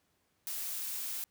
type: noise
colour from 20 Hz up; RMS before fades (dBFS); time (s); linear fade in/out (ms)
blue; -38; 0.47-1.24; 0
effects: pink hiss -75 dBFS RMS until 1.3 s + high-pass 60 Hz 12 dB/octave